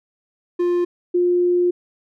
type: tone pair in turn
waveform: triangle / sine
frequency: 351.6 / 354.3 Hz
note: F4 / F4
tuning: +12 / +25 cents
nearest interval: unison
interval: 13 cents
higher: second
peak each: -14 dBFS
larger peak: neither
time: 0.59-0.85 / 1.14-1.71 s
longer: second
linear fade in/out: 10 ms
effects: none